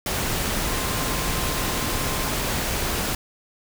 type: tone in noise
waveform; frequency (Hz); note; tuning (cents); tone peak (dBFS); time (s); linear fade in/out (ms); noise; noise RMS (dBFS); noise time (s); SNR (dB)
sine; 1046.5; C6; 0; -35; 0.67-2.3; 2; pink; -25; 0.06-3.15; -13
effects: none